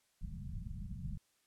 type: low-pass noise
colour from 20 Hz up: pink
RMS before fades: -43 dBFS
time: 0.21-1.18 s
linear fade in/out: 5 ms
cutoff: 210 Hz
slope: 96 dB/octave
effects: white hiss -75 dBFS RMS until 1.46 s + low-pass 11000 Hz 12 dB/octave